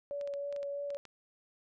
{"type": "tone with vibrato", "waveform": "sine", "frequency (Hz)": 568, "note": "C#5", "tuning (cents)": 42, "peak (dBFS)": -35, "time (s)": [0.11, 0.97], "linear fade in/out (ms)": 0, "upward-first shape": "sine", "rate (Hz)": 3.1, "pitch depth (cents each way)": 12}
{"type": "clicks", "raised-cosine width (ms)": 0.2, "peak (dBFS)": -34, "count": 9, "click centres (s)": [0.212, 0.275, 0.338, 0.526, 0.563, 0.63, 0.904, 0.947, 1.053]}
{"effects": []}